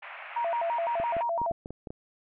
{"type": "band-pass noise", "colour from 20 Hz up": "white", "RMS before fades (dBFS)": -43, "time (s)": [0.02, 1.23], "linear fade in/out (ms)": 10, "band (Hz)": [600, 2600], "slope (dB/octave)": 48}
{"type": "tone with vibrato", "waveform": "sine", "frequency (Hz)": 798, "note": "G5", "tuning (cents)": 31, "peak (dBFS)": -26, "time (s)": [0.36, 1.52], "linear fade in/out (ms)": 5, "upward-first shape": "square", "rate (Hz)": 5.9, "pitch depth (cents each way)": 290}
{"type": "clicks", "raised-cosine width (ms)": 2, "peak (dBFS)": -25, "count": 8, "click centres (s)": [1, 1.167, 1.416, 1.512, 1.659, 1.706, 1.872, 1.905]}
{"effects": []}